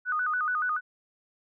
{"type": "tone with vibrato", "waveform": "sine", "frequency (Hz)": 1354, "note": "E6", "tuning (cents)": 46, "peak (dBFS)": -25, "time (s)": [0.05, 0.81], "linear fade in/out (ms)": 50, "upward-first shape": "square", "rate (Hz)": 7, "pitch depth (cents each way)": 160, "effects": []}